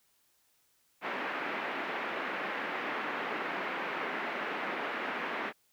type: band-pass noise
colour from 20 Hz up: white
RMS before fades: -36 dBFS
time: 1.01-5.53 s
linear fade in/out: 50 ms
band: 220 to 2200 Hz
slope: 24 dB/octave
effects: white hiss -71 dBFS RMS until 5.72 s